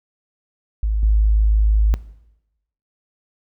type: tone with level steps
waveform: sine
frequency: 53 Hz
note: G#1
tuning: 36 cents sharp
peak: -16 / -11 dBFS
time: 0.83-1.94 s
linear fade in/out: 0 ms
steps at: 1.03 s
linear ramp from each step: 2 ms
effects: noise-tail reverb RT60 0.9 s tail -19 dB re dry